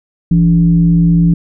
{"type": "tone with frequency modulation", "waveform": "sine", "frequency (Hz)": 168.5, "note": "E3", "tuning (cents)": 38, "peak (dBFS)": -6, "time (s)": [0.31, 1.34], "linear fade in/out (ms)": 5, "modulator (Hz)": 121, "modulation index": 0.47, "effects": []}